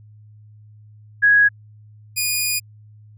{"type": "tone pair in turn", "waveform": ["sine", "10% pulse"], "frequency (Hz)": [1661.2, 2456], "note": ["G#6", "D#7"], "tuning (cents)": [0, -23], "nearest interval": "perfect fifth", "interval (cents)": 677, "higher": "second", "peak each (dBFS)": -10, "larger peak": "neither", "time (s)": [[1.22, 1.49], [2.16, 2.6]], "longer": "second", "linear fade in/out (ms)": 20, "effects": ["added 106 Hz sine -43 dBFS peak until 3.17 s"]}